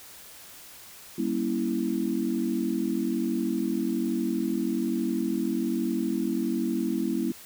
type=chord; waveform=sine; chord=G diminished seventh; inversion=none; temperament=equal with one note detuned; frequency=196 / 237.2 / 277.2 / 329.6 Hz; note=G3 / Bb3 / Db4 / Fb4; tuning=0 / +30 / 0 / 0 cents; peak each=-32 / -29 / -32 / -29 dBFS; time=1.18-7.32 s; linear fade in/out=5 ms; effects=white hiss -47 dBFS RMS until 7.45 s